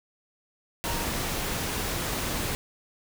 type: tone in noise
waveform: sine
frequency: 932.3 Hz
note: A#5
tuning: in tune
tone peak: -37 dBFS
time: 0.85-1.05 s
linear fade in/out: 0 ms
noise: pink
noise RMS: -30 dBFS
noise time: 0.84-2.55 s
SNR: -10 dB
effects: none